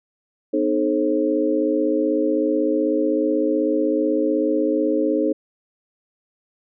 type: tone cluster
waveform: sine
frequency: 251.6 / 307.6 / 431.4 / 534 Hz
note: B3 / D#4 / A4 / C5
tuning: +32 / -20 / -34 / +35 cents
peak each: -27 / -20 / -23 / -23 dBFS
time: 0.53-5.33 s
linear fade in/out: 10 ms
effects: none